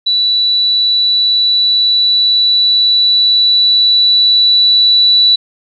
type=tone with level ramp; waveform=sine; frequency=3951 Hz; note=B7; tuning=in tune; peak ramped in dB=-9 to -5 dBFS; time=0.06-5.36 s; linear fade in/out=10 ms; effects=none